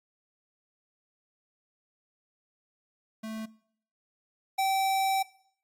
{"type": "tone pair in turn", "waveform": "square", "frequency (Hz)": [220, 772.8], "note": ["A3", "G5"], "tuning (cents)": [0, -25], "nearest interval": "octave + minor seventh", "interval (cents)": 2175, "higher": "second", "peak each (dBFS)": [-36, -25], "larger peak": "second", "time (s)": [[3.23, 3.46], [4.58, 5.23]], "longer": "second", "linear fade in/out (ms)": 10, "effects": ["noise-tail reverb RT60 0.6 s tail -20 dB re dry", "AAC 64 kbps"]}